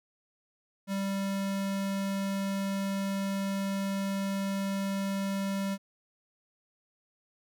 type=tone; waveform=square; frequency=196 Hz; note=G3; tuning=in tune; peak=-30 dBFS; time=0.87-5.78 s; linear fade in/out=50 ms; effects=none